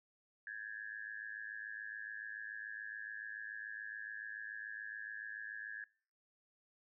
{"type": "tone with amplitude modulation", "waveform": "sine", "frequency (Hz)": 1677, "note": "G#6", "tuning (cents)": 16, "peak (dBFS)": -39, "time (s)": [0.47, 5.84], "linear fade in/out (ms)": 2, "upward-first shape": "sine", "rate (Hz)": 107, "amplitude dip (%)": 95, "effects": ["noise-tail reverb RT60 0.5 s tail -26 dB re dry"]}